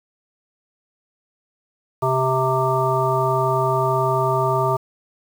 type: harmonic tone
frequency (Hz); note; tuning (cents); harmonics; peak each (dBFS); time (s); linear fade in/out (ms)
130.81; C3; 0; 1 / 3 / 5 / 7 / 9; -23 / -23 / -23 / -23 / -23; 2.02-4.77; 10
effects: 7-bit